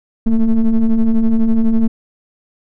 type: ring-modulated tone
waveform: triangle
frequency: 110 Hz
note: A2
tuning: in tune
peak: -4 dBFS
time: 0.26-1.88 s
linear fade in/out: 10 ms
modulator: 116 Hz
effects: none